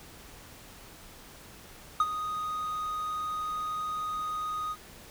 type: tone with ADSR envelope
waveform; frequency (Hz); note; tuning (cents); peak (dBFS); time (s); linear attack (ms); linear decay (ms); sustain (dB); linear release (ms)
triangle; 1244.5; D#6; 0; -17; 2-4.76; 3; 43; -12; 46
effects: pink hiss -50 dBFS RMS until 5.1 s